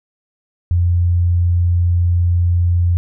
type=tone; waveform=sine; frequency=87.31 Hz; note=F2; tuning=in tune; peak=-11 dBFS; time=0.71-2.97 s; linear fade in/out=0 ms; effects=none